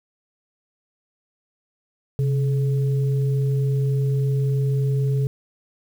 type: tone pair together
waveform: sine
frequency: 134.24 / 426.2 Hz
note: C3 / G#4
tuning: +45 / +45 cents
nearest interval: octave + minor sixth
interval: 2000 cents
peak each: -18 / -30 dBFS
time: 2.19-5.27 s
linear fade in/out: 0 ms
effects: 8-bit